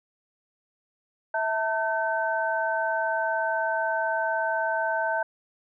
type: tone cluster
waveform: sine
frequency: 653 / 897 / 1534 Hz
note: E5 / A5 / G6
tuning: -17 / +33 / -38 cents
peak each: -28 dBFS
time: 1.34-5.23 s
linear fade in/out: 5 ms
effects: none